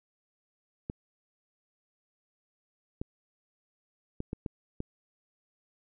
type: clicks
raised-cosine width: 3 ms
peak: -21 dBFS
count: 6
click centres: 0.899 / 3.015 / 4.204 / 4.331 / 4.462 / 4.804 s
effects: none